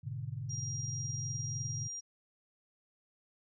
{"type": "chord", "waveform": "sine", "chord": "G# diminished", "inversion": "none", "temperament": "equal", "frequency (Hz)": [103.83, 123.47, 146.83], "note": ["G#2", "B2", "D3"], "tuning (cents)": [0, 0, 0], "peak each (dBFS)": [-42, -40, -42], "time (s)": [0.03, 1.88], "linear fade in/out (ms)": 20}
{"type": "tone", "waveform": "sine", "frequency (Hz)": 5700, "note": "F8", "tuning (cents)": 34, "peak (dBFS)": -39, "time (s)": [0.49, 2.01], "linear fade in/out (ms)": 20}
{"effects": []}